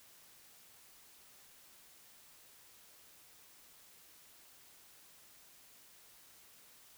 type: silence
effects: white hiss -61 dBFS RMS until 6.97 s